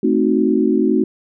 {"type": "chord", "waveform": "sine", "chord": "A diminished seventh", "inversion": "none", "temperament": "equal", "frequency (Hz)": [220, 261.6, 311.1, 370], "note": ["A3", "C4", "Eb4", "Gb4"], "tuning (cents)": [0, 0, 0, 0], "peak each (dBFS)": -18, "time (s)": [0.03, 1.04], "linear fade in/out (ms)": 5, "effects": []}